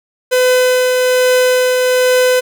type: tone with tremolo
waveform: 45% pulse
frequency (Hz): 505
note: B4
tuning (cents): +39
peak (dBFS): -8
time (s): 0.31-2.41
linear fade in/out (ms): 20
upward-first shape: triangle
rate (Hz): 1.2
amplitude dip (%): 30
effects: 8-bit